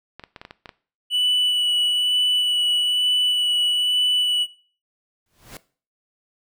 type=clicks; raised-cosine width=0.3 ms; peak=-21 dBFS; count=8; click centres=0.196 / 0.238 / 0.362 / 0.415 / 0.451 / 0.509 / 0.658 / 0.692 s
type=tone with vibrato; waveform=triangle; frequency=2960 Hz; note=F#7; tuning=in tune; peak=-16 dBFS; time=1.1-4.47 s; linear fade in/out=50 ms; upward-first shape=sine; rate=1.1 Hz; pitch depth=10 cents each way
type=noise with exponential growth; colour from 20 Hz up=pink; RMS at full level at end=-35 dBFS; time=5.26-5.57 s; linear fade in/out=2 ms; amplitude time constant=66 ms
effects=noise-tail reverb RT60 0.4 s tail -18 dB re dry